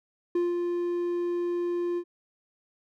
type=tone with ADSR envelope; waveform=triangle; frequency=349.2 Hz; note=F4; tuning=in tune; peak=-20 dBFS; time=0.35-2.04 s; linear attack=5 ms; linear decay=180 ms; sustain=-4 dB; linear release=65 ms; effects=none